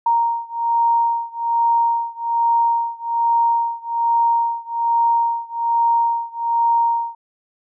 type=beating tone pair; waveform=sine; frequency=931 / 932.2 Hz; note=A#5 / A#5; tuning=-2 / 0 cents; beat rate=1.2 Hz; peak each=-18 / -19 dBFS; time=0.06-7.15 s; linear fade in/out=5 ms; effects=none